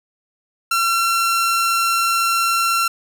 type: tone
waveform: sawtooth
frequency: 1359 Hz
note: F6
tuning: 48 cents flat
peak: -12 dBFS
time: 0.71-2.88 s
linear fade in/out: 5 ms
effects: none